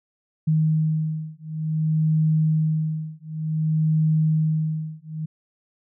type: beating tone pair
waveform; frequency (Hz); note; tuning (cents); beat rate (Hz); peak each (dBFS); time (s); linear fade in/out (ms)
sine; 156.5 / 157.05; D#3 / D#3; +10 / +16; 0.55; -22; 0.47-5.26; 10
effects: none